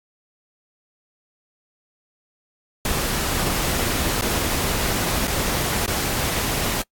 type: noise with dropouts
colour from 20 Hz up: pink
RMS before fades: -23 dBFS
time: 2.85-6.82 s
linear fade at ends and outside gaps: 2 ms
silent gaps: 4.212-4.221 / 5.271-5.278 / 5.862-5.878 s
effects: noise-tail reverb RT60 0.1 s tail -24 dB re dry + AAC 64 kbps